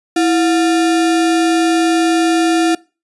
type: tone with sample-and-hold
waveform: sine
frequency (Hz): 329.6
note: E4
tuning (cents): 0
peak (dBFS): -10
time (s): 0.16-2.75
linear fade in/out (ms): 5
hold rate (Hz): 1050
effects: noise-tail reverb RT60 0.3 s tail -23 dB re dry + resampled to 24000 Hz